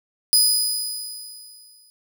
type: tone with exponential decay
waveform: 20% pulse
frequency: 4978 Hz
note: D#8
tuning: in tune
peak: -6 dBFS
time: 0.33-1.9 s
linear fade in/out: 0 ms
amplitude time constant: 340 ms
effects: none